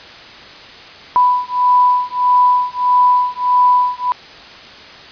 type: beating tone pair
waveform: sine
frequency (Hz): 991 / 992.6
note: B5 / B5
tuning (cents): +6 / +8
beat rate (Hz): 1.6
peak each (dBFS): -13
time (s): 1.16-4.12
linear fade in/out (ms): 0
effects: white hiss -36 dBFS RMS until 5.11 s + resampled to 11025 Hz